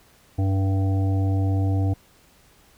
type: harmonic tone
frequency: 96.7 Hz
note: G2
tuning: 23 cents flat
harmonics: 1 / 3 / 5 / 7 / 8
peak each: -19 / -28 / -37 / -37 / -39 dBFS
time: 0.38-1.94 s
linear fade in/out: 10 ms
effects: pink hiss -56 dBFS RMS until 2.77 s